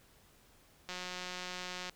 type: click train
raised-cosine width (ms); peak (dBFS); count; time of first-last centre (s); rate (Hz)
0.2; -24; 183; 0.89-1.896; 181
effects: pink hiss -64 dBFS RMS until 1.95 s